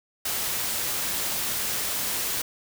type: noise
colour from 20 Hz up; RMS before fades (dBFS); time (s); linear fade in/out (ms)
white; -28; 0.25-2.42; 5
effects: none